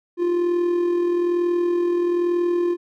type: tone with amplitude modulation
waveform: triangle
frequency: 349.2 Hz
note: F4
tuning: in tune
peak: -14 dBFS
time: 0.17-2.77 s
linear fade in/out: 50 ms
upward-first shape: sine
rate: 41.1 Hz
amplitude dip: 40%
effects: none